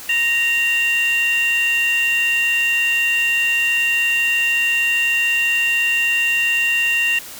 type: tone pair together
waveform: sine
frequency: 1864.7 / 2768 Hz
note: A#6 / F7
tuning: 0 / -16 cents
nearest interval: perfect fifth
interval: 684 cents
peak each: -18 / -14 dBFS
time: 0.09-7.19 s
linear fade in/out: 5 ms
effects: tanh soft clip ceiling -12 dBFS + white hiss -35 dBFS RMS until 7.39 s